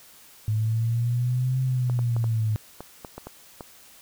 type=linear two-way sweep; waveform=sine; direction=up then down; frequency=106.9 to 130.81 to 106.9 Hz; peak=-21 dBFS; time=0.48-2.56 s; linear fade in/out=0 ms; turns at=1.61 s
type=clicks; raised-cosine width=1 ms; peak=-22 dBFS; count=9; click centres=1.898 / 1.991 / 2.165 / 2.242 / 2.806 / 3.048 / 3.18 / 3.27 / 3.608 s
effects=white hiss -51 dBFS RMS until 4.01 s